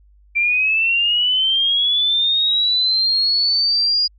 sine linear sweep, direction up, 2349 to 4880 Hz, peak -14 dBFS, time 0.35-4.08 s, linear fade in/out 20 ms, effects added 50 Hz sine -48 dBFS peak until 4.18 s

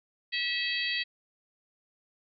harmonic tone, 649 Hz, E5, 27 cents flat, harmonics 3 / 4 / 5 / 6 / 7, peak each -33 / -34 / -35 / -36 / -36 dBFS, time 0.32-1.04 s, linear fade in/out 20 ms, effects none

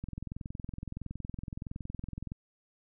click train, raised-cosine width 5 ms, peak -26 dBFS, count 50, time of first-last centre 0.04-2.319 s, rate 21.5 Hz, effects none

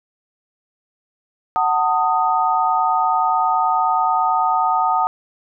sine chord, D# diminished, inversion first, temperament just, 746.7 / 896 / 1244.5 Hz, F#5 / A5 / D#6, +16 / +31 / 0 cents, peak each -19 dBFS, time 1.56-5.07 s, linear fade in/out 0 ms, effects none

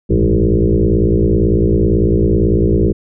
sine tone with frequency modulation, 140 Hz, C#3, 18 cents sharp, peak -9 dBFS, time 0.09-2.93 s, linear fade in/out 20 ms, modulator 58 Hz, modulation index 5.1, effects none

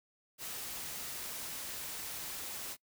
white noise, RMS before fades -42 dBFS, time 0.38-2.77 s, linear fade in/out 50 ms, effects noise-tail reverb RT60 0.1 s tail -24 dB re dry

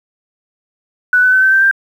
sine tone with pitch steps, 1485 / 1504 / 1523.2 / 1542.7 / 1562.4 / 1582.4 Hz, F#6 / F#6 / F#6 / G6 / G6 / G6, +6 / +28 / +50 / -28 / -6 / +16 cents, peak -7 dBFS, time 1.13-1.712 s, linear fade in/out 2 ms, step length 97 ms, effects 7-bit

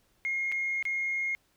sine tone with dropouts, 2144 Hz, C7, 42 cents sharp, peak -27 dBFS, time 0.25-1.35 s, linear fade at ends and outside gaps 0 ms, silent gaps 0.517-0.522 / 0.826-0.853 s, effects tanh soft clip ceiling -23 dBFS + pink hiss -69 dBFS RMS until 1.56 s

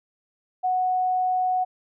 sine tone, 738 Hz, F#5, 5 cents flat, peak -20 dBFS, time 0.63-1.65 s, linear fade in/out 20 ms, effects none

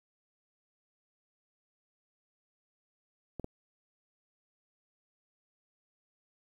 clicks, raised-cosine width 2 ms, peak -25 dBFS, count 2, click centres 3.397 / 3.444 s, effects 10-bit

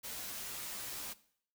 white noise with comb filter, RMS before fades -43 dBFS, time 0.03-1.14 s, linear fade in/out 20 ms, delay 12 ms, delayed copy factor -0.55, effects noise-tail reverb RT60 0.6 s tail -18 dB re dry

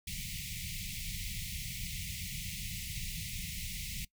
pink band-stop noise, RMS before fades -40 dBFS, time 0.07-4.05 s, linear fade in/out 5 ms, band 200 to 2000 Hz, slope 96 dB/octave, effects noise-tail reverb RT60 0.1 s tail -21 dB re dry

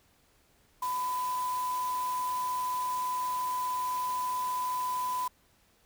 sine tone in noise, 1002 Hz, B5, 25 cents sharp, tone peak -29 dBFS, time 0.82-5.28 s, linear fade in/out 5 ms, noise white, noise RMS -44 dBFS, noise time 0.82-5.28 s, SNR +12 dB, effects pink hiss -66 dBFS RMS until 5.85 s

